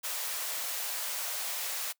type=high-pass noise; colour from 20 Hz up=white; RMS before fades=-35 dBFS; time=0.03-1.93 s; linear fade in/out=20 ms; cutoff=490 Hz; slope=48 dB/octave; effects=noise-tail reverb RT60 0.1 s tail -22 dB re dry